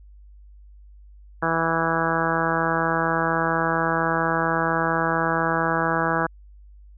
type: harmonic tone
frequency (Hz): 164.3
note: E3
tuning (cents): -5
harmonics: 1 / 2 / 3 / 4 / 5 / 6 / 7 / 8 / 9 / 10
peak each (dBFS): -29 / -29 / -29 / -29 / -29 / -29 / -29 / -29 / -29 / -29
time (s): 1.42-6.27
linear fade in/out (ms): 10
effects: added 50 Hz sine -44 dBFS peak until 6.97 s